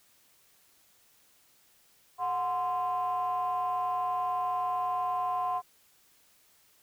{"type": "ring-modulated tone", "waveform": "triangle", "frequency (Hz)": 155.56, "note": "D#3", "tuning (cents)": 0, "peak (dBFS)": -22, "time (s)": [2.18, 5.62], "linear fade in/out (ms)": 50, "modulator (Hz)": 884, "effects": ["tanh soft clip ceiling -20 dBFS", "white hiss -64 dBFS RMS until 6.82 s"]}